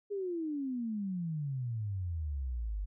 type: exponential sweep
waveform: sine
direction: down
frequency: 415.3 to 47.47 Hz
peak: -33 dBFS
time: 0.1-2.86 s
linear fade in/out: 20 ms
effects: none